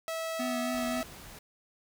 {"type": "tone", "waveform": "sawtooth", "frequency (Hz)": 651, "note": "E5", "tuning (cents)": -22, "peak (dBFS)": -29, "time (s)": [0.08, 1.03], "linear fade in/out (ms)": 0}
{"type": "tone with vibrato", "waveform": "square", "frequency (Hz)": 246.9, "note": "B3", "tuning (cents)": 0, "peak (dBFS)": -33, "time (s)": [0.39, 1.02], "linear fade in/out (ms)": 10, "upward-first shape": "triangle", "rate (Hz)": 3.7, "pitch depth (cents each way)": 30}
{"type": "noise", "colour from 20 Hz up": "pink", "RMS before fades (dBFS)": -48, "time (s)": [0.74, 1.39], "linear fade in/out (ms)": 5}
{"effects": []}